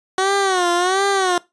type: tone with vibrato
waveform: 15% pulse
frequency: 371.9 Hz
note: F#4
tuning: 9 cents sharp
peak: -9 dBFS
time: 0.18-1.38 s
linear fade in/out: 2 ms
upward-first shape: sine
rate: 1.4 Hz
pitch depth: 120 cents each way
effects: noise-tail reverb RT60 0.2 s tail -20 dB re dry + resampled to 22050 Hz